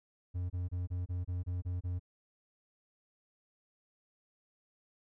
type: tone bursts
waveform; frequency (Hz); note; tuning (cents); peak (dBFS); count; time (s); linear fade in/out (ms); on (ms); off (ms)
triangle; 89.4; F2; +41; -31; 9; 0.34-1.996; 20; 160; 27
effects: none